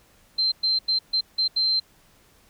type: tone bursts at uneven times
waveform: sine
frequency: 4123 Hz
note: C8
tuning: 26 cents flat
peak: -19 dBFS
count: 6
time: 0.38-0.52 / 0.63-0.79 / 0.88-0.99 / 1.13-1.21 / 1.38-1.48 / 1.56-1.8 s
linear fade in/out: 10 ms
effects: pink hiss -58 dBFS RMS until 2.49 s